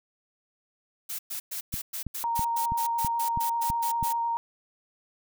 blue noise bursts, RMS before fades -34 dBFS, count 15, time 1.09-4.13 s, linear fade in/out 10 ms, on 100 ms, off 110 ms
click train, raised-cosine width 5 ms, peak -21 dBFS, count 8, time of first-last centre 1.74-4.028 s, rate 3.06 Hz
sine tone with vibrato, 931 Hz, A#5, 2 cents flat, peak -25 dBFS, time 2.24-4.37 s, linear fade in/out 0 ms, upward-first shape sine, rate 10 Hz, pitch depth 10 cents each way
effects none

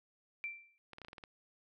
sine tone with exponential decay, 2349 Hz, D7, in tune, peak -35 dBFS, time 0.44-0.78 s, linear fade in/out 0 ms, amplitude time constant 72 ms
clicks, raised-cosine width 0.3 ms, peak -33 dBFS, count 8, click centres 0.933 / 0.984 / 1.017 / 1.048 / 1.084 / 1.131 / 1.182 / 1.238 s
effects none

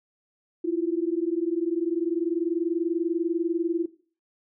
sine tone pair together, 329 / 349.2 Hz, E4 / F4, -3 / 0 cents, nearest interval minor second, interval 103 cents, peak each -26 / -26 dBFS, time 0.64-3.86 s, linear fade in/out 10 ms, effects noise-tail reverb RT60 0.4 s tail -17 dB re dry

